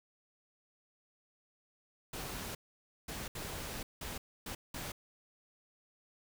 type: noise bursts at uneven times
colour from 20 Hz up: pink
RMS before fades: -42 dBFS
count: 6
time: 2.13-2.55 / 3.08-3.28 / 3.35-3.83 / 4.01-4.18 / 4.46-4.55 / 4.74-4.92 s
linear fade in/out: 5 ms
effects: none